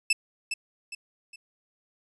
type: tone with echo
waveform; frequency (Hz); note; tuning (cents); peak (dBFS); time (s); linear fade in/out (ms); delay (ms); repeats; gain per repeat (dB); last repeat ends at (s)
sawtooth; 2637; E7; 0; -16; 0.1-0.13; 5; 410; 3; -8; 1.36
effects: resampled to 24000 Hz